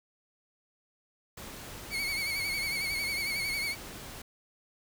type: noise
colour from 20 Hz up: pink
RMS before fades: -44 dBFS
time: 1.37-4.22 s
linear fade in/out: 5 ms
type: tone with vibrato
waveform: 30% pulse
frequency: 2217 Hz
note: C#7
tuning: in tune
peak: -28 dBFS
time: 1.9-3.76 s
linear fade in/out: 50 ms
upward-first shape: sine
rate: 11 Hz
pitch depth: 57 cents each way
effects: none